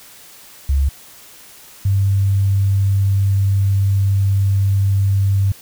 sine tone pair in turn, 69.3 / 98.29 Hz, C#2 / G2, 0 / +5 cents, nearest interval tritone, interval 605 cents, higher second, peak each -12 dBFS, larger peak neither, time 0.69-0.89 / 1.85-5.52 s, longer second, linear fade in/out 5 ms, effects white hiss -42 dBFS RMS until 5.61 s

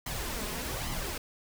pink noise with flanger, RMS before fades -35 dBFS, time 0.06-1.18 s, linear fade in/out 5 ms, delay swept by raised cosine 0.96 to 4.86 ms, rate 1.2 Hz, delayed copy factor +0.6, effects none

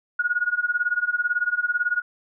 sine tone with tremolo, 1447 Hz, F#6, 39 cents flat, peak -17 dBFS, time 0.19-2.02 s, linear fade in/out 5 ms, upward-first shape sine, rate 18 Hz, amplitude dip 90%, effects none

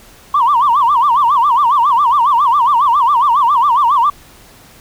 sine tone with vibrato, 1046.5 Hz, C6, in tune, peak -7 dBFS, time 0.34-4.1 s, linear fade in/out 5 ms, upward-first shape sine, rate 7.3 Hz, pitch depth 230 cents each way, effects tanh soft clip ceiling -4 dBFS + pink hiss -42 dBFS RMS until 4.8 s

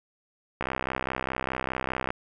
click train, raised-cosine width 0.5 ms, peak -13 dBFS, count 98, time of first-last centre 0.61-2.105 s, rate 64.9 Hz, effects none

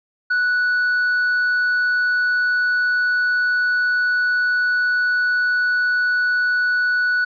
triangle tone, 1477 Hz, F#6, 3 cents flat, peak -14 dBFS, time 0.3-7.25 s, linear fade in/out 10 ms, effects resampled to 11025 Hz

